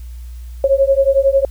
sine beating tone pair, 540 / 551 Hz, C#5 / C#5, -45 / -11 cents, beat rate 11 Hz, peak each -13 dBFS, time 0.64-1.45 s, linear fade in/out 2 ms, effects added 60 Hz sine -28 dBFS peak until 1.5 s + white hiss -51 dBFS RMS until 1.5 s

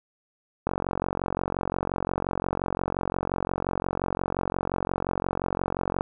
click train, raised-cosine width 1 ms, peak -12 dBFS, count 245, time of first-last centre 0.67-6.009 s, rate 45.7 Hz, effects none

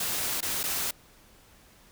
white noise with dropouts, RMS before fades -30 dBFS, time 0-0.91 s, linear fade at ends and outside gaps 5 ms, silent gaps 0.407-0.426 / 0.632-0.637 s, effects pink hiss -57 dBFS RMS until 1.91 s

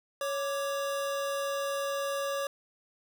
square tone pair together, 556.3 / 1174.7 Hz, C#5 / D6, +6 / 0 cents, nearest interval octave + minor second, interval 1294 cents, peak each -32 / -37 dBFS, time 0.21-2.47 s, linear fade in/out 2 ms, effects none

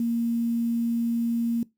sine tone with quantisation, 233.1 Hz, A#3, in tune, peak -22 dBFS, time 0-1.63 s, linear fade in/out 2 ms, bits 8, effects noise-tail reverb RT60 0.2 s tail -21 dB re dry

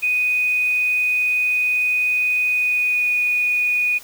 sine tone with pitch glide, 2489 to 2468 Hz, D#7 to D#7, 0 to -15 cents, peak -16 dBFS, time 0.02-3.99 s, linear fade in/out 20 ms, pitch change -15 cents, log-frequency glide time 2.49-3.09 s, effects white hiss -42 dBFS RMS until 4.03 s

